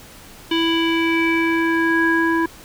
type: tone with low-pass filter sweep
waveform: square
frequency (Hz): 330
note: E4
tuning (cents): +2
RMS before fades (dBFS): -18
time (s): 0.51-2.46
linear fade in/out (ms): 5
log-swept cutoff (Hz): 3200 to 1400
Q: 5.6
effects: pink hiss -42 dBFS RMS until 2.64 s